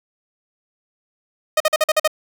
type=tone bursts; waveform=sawtooth; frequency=620 Hz; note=D#5; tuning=6 cents flat; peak=-9 dBFS; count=7; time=1.57-2.077 s; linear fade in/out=5 ms; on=33 ms; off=46 ms; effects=none